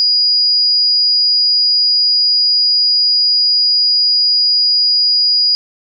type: tone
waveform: sine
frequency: 4892 Hz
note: D#8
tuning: 30 cents flat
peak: -9 dBFS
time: 0-5.55 s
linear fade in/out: 0 ms
effects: none